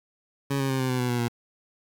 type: tone with pitch steps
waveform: 20% pulse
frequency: 138.59 / 135.58 / 132.64 / 129.76 / 126.94 / 124.18 / 121.49 / 118.85 Hz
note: C#3 / C#3 / C3 / C3 / B2 / B2 / B2 / A#2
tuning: 0 / -38 / +24 / -14 / +48 / +10 / -28 / +34 cents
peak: -19 dBFS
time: 0.5-1.284 s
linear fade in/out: 10 ms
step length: 98 ms
effects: 8-bit